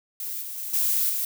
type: noise with level steps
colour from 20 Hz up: violet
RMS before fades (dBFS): -32 / -35 / -33 / -23 / -27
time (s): 0.2-1.25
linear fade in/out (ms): 2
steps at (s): 0.41 / 0.57 / 0.73 / 1.09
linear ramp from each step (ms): 10
effects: none